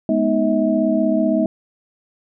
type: tone cluster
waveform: sine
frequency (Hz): 210.5 / 246.3 / 312 / 642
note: G#3 / B3 / D#4 / E5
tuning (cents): +24 / -5 / +5 / -46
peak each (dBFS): -20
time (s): 0.09-1.46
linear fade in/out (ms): 2
effects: none